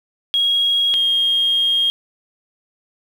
sine tone pair in turn, 3291 / 3240 Hz, G#7 / G#7, -16 / -43 cents, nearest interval unison, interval 27 cents, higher first, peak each -13 dBFS, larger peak neither, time 0.34-0.94 / 0.94-1.9 s, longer second, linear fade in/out 0 ms, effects tanh soft clip ceiling -9 dBFS + 7-bit

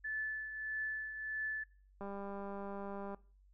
sine tone with tremolo, 1741 Hz, A6, 19 cents flat, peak -35 dBFS, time 0.04-1.64 s, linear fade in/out 10 ms, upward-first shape triangle, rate 1.6 Hz, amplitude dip 60%
click train, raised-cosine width 1 ms, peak -32 dBFS, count 227, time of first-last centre 2.01-3.146 s, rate 199 Hz
effects noise-tail reverb RT60 0.4 s tail -21 dB re dry + added 48 Hz sine -62 dBFS peak until 3.53 s

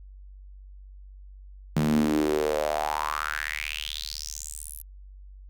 sawtooth tone with high-pass filter sweep, 75.8 Hz, D#2, 45 cents flat, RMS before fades -28 dBFS, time 1.76-4.82 s, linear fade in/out 5 ms, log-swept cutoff 170 to 12000 Hz, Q 5.6, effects added 48 Hz sine -43 dBFS peak until 5.49 s

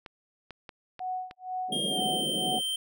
clicks, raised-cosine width 0.3 ms, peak -26 dBFS, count 5, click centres 0.062 / 0.507 / 0.692 / 0.993 / 1.311 s
sine tone with tremolo, 740 Hz, F#5, in tune, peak -29 dBFS, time 1-2.59 s, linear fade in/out 5 ms, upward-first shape sine, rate 2.1 Hz, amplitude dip 100%
pink band-pass noise, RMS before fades -35 dBFS, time 1.68-2.62 s, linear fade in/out 50 ms, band 150 to 640 Hz, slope 96 dB/octave
square tone with pitch glide, 3224 to 3127 Hz, G7 to G7, +48 to -5 cents, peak -29 dBFS, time 1.72-2.76 s, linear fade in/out 5 ms, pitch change -53 cents, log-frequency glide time 1.87-2.03 s
effects none

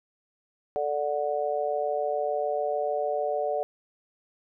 sine chord, D major, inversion second, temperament just, 440.5 / 587.3 / 734.2 Hz, A4 / D5 / F#5, +2 / 0 / -14 cents, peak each -31 / -28 / -30 dBFS, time 0.76-3.63 s, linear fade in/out 0 ms, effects none

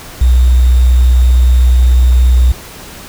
sine tone with sample-and-hold, 62.1 Hz, B1, 10 cents sharp, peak -4 dBFS, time 0.21-2.52 s, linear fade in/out 5 ms, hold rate 3675 Hz, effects pink hiss -31 dBFS RMS until 3.08 s

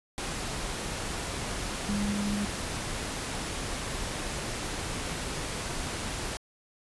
sine tone in noise, 204.3 Hz, G#3, 28 cents flat, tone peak -28 dBFS, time 1.89-2.45 s, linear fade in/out 0 ms, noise pink, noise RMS -34 dBFS, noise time 0.18-6.37 s, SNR +3 dB, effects resampled to 24000 Hz

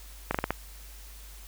slowing click train, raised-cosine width 0.5 ms, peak -11 dBFS, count 5, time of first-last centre 0.31-0.506 s, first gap 35 ms, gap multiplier 1.23, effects added 50 Hz sine -45 dBFS peak until 1.47 s + white hiss -51 dBFS RMS until 1.47 s

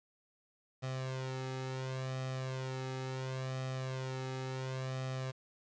sawtooth tone with flanger, 130.81 Hz, C3, in tune, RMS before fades -39 dBFS, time 0.82-5.32 s, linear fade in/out 20 ms, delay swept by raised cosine 1.6 to 2.38 ms, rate 0.71 Hz, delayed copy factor +0.75, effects resampled to 16000 Hz + 10-bit

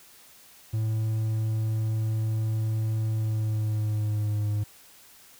triangle tone with pitch glide, 110 to 104.67 Hz, A2 to G#2, 0 to +14 cents, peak -22 dBFS, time 0.73-4.64 s, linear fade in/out 10 ms, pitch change -86 cents, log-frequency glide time 3.1-4.48 s, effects white hiss -53 dBFS RMS until 5.39 s

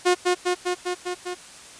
sawtooth tone with echo, 359 Hz, F4, 48 cents sharp, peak -12 dBFS, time 0.05-0.15 s, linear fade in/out 20 ms, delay 200 ms, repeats 6, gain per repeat -2 dB, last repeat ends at 1.35 s, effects white hiss -44 dBFS RMS until 1.79 s + resampled to 22050 Hz

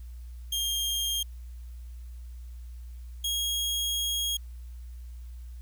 sawtooth tone pair in turn, 3218 / 3280 Hz, G7 / G#7, +45 / -22 cents, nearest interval unison, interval 33 cents, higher second, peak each -24 dBFS, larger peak neither, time 0.52-1.23 / 3.24-4.37 s, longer second, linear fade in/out 5 ms, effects added 60 Hz sine -39 dBFS peak until 5.61 s + white hiss -64 dBFS RMS until 5.61 s

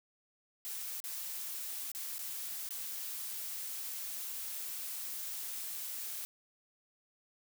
blue noise with dropouts, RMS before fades -41 dBFS, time 0.65-6.25 s, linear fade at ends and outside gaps 0 ms, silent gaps 1.002-1.04 / 1.917-1.949 / 2.182-2.191 / 2.689-2.707 s, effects none

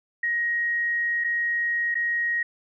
sine tone with dropouts, 1884 Hz, A#6, 18 cents sharp, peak -22 dBFS, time 0.23-2.43 s, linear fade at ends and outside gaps 5 ms, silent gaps 1.24-1.244 / 1.944-1.952 s, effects none

